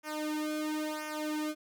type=tone with flanger; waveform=sawtooth; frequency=305.8 Hz; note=D#4; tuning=30 cents flat; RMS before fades=-35 dBFS; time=0.03-1.55 s; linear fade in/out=50 ms; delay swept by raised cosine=0.24 to 2.24 ms; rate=0.98 Hz; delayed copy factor=-1; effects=none

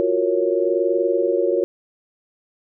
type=chord; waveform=sine; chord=Gb major seventh; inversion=third; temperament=equal; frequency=349.2 / 370 / 466.2 / 554.4 Hz; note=F4 / Gb4 / Bb4 / Db5; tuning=0 / 0 / 0 / 0 cents; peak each=-22 dBFS; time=0-1.64 s; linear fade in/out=0 ms; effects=none

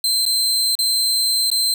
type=tone with dropouts; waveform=sawtooth; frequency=4110 Hz; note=C8; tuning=32 cents flat; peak=-13 dBFS; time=0.04-1.74 s; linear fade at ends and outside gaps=2 ms; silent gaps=0.254-0.262 / 0.753-0.789 / 1.502-1.515 s; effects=none

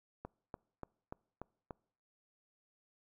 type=click train; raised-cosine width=1 ms; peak=-29 dBFS; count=6; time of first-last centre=0.25-1.708 s; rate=3.43 Hz; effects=noise-tail reverb RT60 0.6 s tail -26 dB re dry

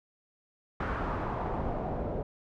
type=noise with low-pass filter sweep; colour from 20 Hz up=pink; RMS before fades=-33 dBFS; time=0.8-2.23 s; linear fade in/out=5 ms; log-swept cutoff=1400 to 560 Hz; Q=1.7; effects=none

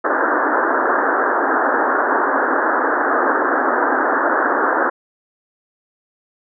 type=band-pass noise; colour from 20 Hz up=white; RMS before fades=-17 dBFS; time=0.04-4.9 s; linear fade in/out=10 ms; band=250 to 1700 Hz; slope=96 dB/octave; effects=none

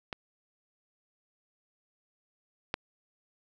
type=clicks; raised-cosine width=0.3 ms; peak=-19 / -13 dBFS; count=2; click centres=0.128 / 2.741 s; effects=none

